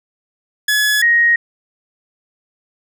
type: tone pair in turn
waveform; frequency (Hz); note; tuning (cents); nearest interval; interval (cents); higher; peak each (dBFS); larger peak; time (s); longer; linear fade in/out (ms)
sawtooth / sine; 1700 / 1876.7; G#6 / A#6; +40 / +11; major second; 171; second; -9; neither; 0.68-1.02 / 1.02-1.36; neither; 5
effects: none